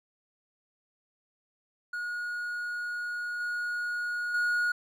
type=tone with level steps; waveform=triangle; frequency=1445 Hz; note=F#6; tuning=41 cents flat; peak=-30 / -28 / -23 dBFS; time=1.93-4.72 s; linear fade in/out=5 ms; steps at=3.4 / 4.34 s; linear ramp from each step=5 ms; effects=none